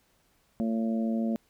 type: harmonic tone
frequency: 112.7 Hz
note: A2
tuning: 42 cents sharp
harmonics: 2 / 3 / 4 / 5 / 6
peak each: -26 / -38 / -43 / -38 / -41 dBFS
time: 0.6-1.36 s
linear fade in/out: 0 ms
effects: pink hiss -68 dBFS RMS until 1.49 s